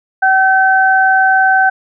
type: tone pair together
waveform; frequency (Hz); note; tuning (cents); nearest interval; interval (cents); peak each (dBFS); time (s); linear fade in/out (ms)
sine; 762 / 1535.5; G5 / G6; -49 / -36; octave; 1213; -10; 0.22-1.7; 10
effects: none